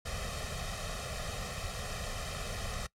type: noise with comb filter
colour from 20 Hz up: pink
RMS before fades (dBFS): -38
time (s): 0.05-2.87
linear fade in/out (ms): 10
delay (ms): 1.6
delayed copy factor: +0.95
effects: noise-tail reverb RT60 0.1 s tail -21 dB re dry + low-pass 9000 Hz 12 dB/octave